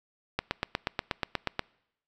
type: click train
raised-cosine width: 0.3 ms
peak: -11 dBFS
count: 11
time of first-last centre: 0.39-1.593 s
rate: 8.31 Hz
effects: noise-tail reverb RT60 0.8 s tail -25 dB re dry